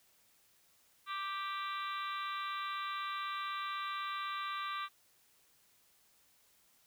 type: harmonic tone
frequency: 392 Hz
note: G4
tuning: in tune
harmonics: 3 / 4 / 5 / 6 / 7 / 8 / 9 / 10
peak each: -38 / -47 / -49 / -49 / -52 / -54 / -50 / -49 dBFS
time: 1.06-4.89 s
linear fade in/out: 50 ms
effects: white hiss -69 dBFS RMS until 6.86 s